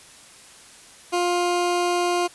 20% pulse tone, 352.4 Hz, F4, 16 cents sharp, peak -15 dBFS, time 1.12-2.28 s, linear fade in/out 20 ms, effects white hiss -47 dBFS RMS until 2.34 s + resampled to 24000 Hz

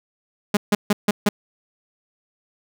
sawtooth tone bursts, 206.6 Hz, G#3, 9 cents flat, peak -10 dBFS, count 5, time 0.54-1.29 s, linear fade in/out 5 ms, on 30 ms, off 150 ms, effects none

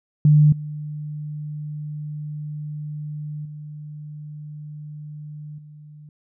sine tone with level steps, 150 Hz, D3, 37 cents sharp, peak -10 / -28 / -33 / -40 dBFS, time 0.25-6.09 s, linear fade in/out 2 ms, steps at 0.52 / 3.45 / 5.58 s, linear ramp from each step 5 ms, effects none

